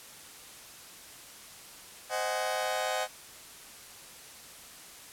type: chord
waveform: sawtooth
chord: Ab dominant seventh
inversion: first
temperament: just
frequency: 519.1 / 623 / 747.5 / 830.6 Hz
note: C5 / Eb5 / Gb5 / Ab5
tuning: -14 / +2 / +17 / 0 cents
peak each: -32 / -30 / -30 / -34 dBFS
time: 2.09-3.08 s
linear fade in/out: 50 ms
effects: white hiss -49 dBFS RMS until 5.12 s + low-pass 12000 Hz 12 dB/octave